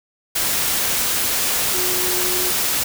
sine tone in noise, 363 Hz, F#4, 33 cents flat, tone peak -27 dBFS, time 1.74-2.51 s, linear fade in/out 10 ms, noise white, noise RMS -20 dBFS, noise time 0.35-2.84 s, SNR -10 dB, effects none

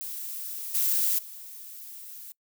violet noise with level steps, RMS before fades -36 / -25 / -43 dBFS, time 0.01-2.32 s, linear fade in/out 0 ms, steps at 0.74 / 1.18 s, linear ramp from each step 10 ms, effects noise-tail reverb RT60 0.1 s tail -24 dB re dry

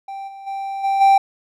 triangle tone with level steps, 784 Hz, G5, in tune, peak -26 / -32 / -22 / -14 / -7 dBFS, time 0.08-1.18 s, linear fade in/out 5 ms, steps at 0.27 / 0.46 / 0.83 / 1 s, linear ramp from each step 20 ms, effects none

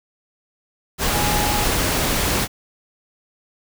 sine tone in noise, 832 Hz, G#5, 3 cents sharp, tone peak -24 dBFS, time 1.11-1.68 s, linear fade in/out 50 ms, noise pink, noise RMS -20 dBFS, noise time 0.98-2.48 s, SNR -7 dB, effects none

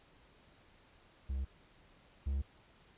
triangle tone pair in turn, 66.7 / 68.97 Hz, C2 / C#2, +34 / -8 cents, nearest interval minor second, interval 58 cents, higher second, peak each -32 / -30 dBFS, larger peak second, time 1.29-1.45 / 2.26-2.42 s, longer neither, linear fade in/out 10 ms, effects pink hiss -64 dBFS RMS until 2.97 s + resampled to 8000 Hz

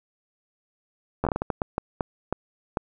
slowing click train, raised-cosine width 1 ms, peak -10 dBFS, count 13, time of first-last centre 1.24-2.772 s, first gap 11 ms, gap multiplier 1.4, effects none

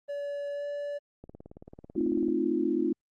triangle tone with pitch glide, 572 to 577.3 Hz, D5 to D5, -46 to -30 cents, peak -30 dBFS, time 0.08-0.99 s, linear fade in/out 20 ms, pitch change +16 cents, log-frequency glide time 0.53-0.65 s
click train, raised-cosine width 2 ms, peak -32 dBFS, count 20, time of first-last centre 1.24-2.284 s, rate 18.2 Hz
sine chord, F dominant seventh, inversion first, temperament equal with one note detuned, 220 / 261.6 / 313.5 / 349.2 Hz, A3 / C4 / Eb4 / F4, 0 / 0 / +13 / 0 cents, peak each -34 / -31 / -29 / -29 dBFS, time 1.96-2.93 s, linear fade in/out 5 ms
effects Opus 24 kbps

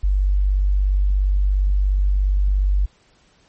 sine tone, 48.54 Hz, G1, 16 cents flat, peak -14 dBFS, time 0.03-2.86 s, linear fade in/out 10 ms, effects pink hiss -57 dBFS RMS until 3.48 s + MP3 32 kbps

